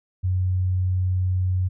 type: tone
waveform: sine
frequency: 92.1 Hz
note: F#2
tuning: 7 cents flat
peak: -19 dBFS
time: 0.23-1.69 s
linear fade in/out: 20 ms
effects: none